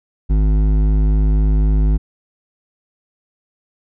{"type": "tone with hard clipping", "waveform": "sine", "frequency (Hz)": 51.91, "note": "G#1", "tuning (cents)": 0, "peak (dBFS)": -13, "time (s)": [0.29, 1.98], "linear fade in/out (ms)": 20, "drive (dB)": 11, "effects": []}